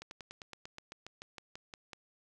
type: slowing click train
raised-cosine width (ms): 0.2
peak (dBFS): -28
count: 15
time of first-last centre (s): 0.02-1.932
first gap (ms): 91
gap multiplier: 1.06
effects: none